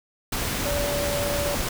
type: tone in noise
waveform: sine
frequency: 576 Hz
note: D5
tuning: 34 cents flat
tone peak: -26 dBFS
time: 0.65-1.55 s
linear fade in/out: 5 ms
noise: pink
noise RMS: -27 dBFS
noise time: 0.32-1.69 s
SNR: -2 dB
effects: none